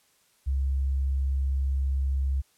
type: tone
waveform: sine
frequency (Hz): 67.6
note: C#2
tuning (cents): -43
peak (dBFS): -23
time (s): 0.46-2.42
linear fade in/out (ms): 20
effects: white hiss -65 dBFS RMS until 2.57 s + low-pass 12000 Hz 12 dB/octave